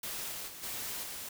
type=noise with level steps; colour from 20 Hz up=white; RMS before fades=-39 / -41 / -47 / -39 / -42 dBFS; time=0.03-1.29 s; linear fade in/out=5 ms; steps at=0.31 / 0.47 / 0.62 / 1.02 s; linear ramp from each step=20 ms; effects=none

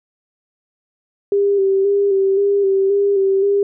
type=tone with vibrato; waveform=sine; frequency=394.8 Hz; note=G4; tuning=12 cents sharp; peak=-12 dBFS; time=1.32-3.63 s; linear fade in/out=2 ms; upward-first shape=square; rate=1.9 Hz; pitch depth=30 cents each way; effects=none

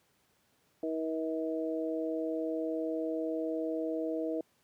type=harmonic tone; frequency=160 Hz; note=D#3; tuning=49 cents sharp; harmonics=2 / 3 / 4; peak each=-34 / -36 / -37 dBFS; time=0.83-4.41 s; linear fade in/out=2 ms; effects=pink hiss -71 dBFS RMS until 4.63 s + high-pass 100 Hz 12 dB/octave

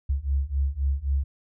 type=beating tone pair; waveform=sine; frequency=67.1 / 70.9 Hz; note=C2 / C#2; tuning=+44 / +40 cents; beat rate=3.8 Hz; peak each=-26 / -25 dBFS; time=0.09-1.24 s; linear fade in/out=10 ms; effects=none

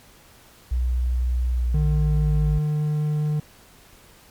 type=tone with pitch glide; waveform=sine; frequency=61.74 to 54.69 Hz; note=B1 to A1; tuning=0 to -10 cents; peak=-19 dBFS; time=0.71-2.59 s; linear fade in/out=10 ms; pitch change=-210 cents; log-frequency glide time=1.5-2.41 s
type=tone; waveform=triangle; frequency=150.8 Hz; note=D3; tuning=46 cents sharp; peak=-18 dBFS; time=1.74-3.4 s; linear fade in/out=5 ms
effects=pink hiss -51 dBFS RMS until 4.3 s + MP3 96 kbps

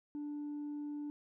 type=tone with tanh clipping; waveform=triangle; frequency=293.7 Hz; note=D4; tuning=in tune; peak=-39 dBFS; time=0.15-1.1 s; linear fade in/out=0 ms; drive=6 dB; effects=none

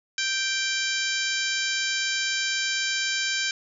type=harmonic tone with a mistuned harmonic; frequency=784 Hz; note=G5; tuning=in tune; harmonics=2 / 3 / 4 / 5 / 6 / 7 / 8 / 9; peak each=-29 / -31 / -32 / -33 / -34 / -34 / -35 / -36 dBFS; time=0.18-3.51 s; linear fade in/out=2 ms; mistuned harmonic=7; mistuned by=-34 cents; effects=none

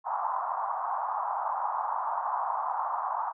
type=band-pass noise; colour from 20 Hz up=white; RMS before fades=-31 dBFS; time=0.04-3.33 s; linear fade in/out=50 ms; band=760 to 1100 Hz; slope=48 dB/octave; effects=none

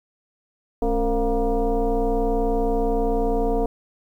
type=tone with frequency modulation; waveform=sine; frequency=213.7 Hz; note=G#3; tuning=50 cents sharp; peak=-18 dBFS; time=0.82-3.66 s; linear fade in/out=2 ms; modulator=244 Hz; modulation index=2; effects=9-bit

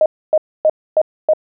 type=tone bursts; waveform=sine; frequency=622.3 Hz; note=D#5; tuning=in tune; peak=-8 dBFS; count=5; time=0.01-1.335 s; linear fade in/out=2 ms; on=49 ms; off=270 ms; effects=none

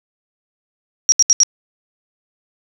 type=tone bursts; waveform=sine; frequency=5680 Hz; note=F8; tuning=28 cents sharp; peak=-7 dBFS; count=4; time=1.09-1.433 s; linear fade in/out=0 ms; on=31 ms; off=73 ms; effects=none

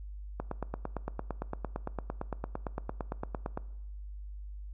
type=click train; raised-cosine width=1 ms; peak=-20 dBFS; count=29; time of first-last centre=0.4-3.575 s; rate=8.82 Hz; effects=noise-tail reverb RT60 0.9 s tail -20 dB re dry + added 50 Hz sine -40 dBFS peak until 4.73 s

